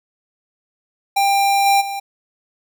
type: tone with level steps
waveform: square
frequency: 794 Hz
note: G5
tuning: 22 cents sharp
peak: -14 / -12 / -24 dBFS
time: 1.16-2 s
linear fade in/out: 10 ms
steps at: 1.65 / 1.8 s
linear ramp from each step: 20 ms
effects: none